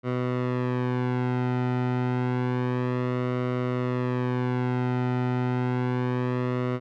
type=tone with flanger; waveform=sawtooth; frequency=125 Hz; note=B2; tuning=21 cents sharp; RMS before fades=-26 dBFS; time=0.03-6.8 s; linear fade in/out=50 ms; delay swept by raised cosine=1.2 to 1.81 ms; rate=0.29 Hz; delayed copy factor=-0.75; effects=low-pass 2000 Hz 12 dB/octave